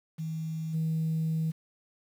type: tone with level steps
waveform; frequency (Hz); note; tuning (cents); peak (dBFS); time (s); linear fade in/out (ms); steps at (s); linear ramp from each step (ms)
sine; 160; D#3; +49; -31 / -25; 0.18-1.52; 20; 0.73; 20
effects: tanh soft clip ceiling -23 dBFS + 9-bit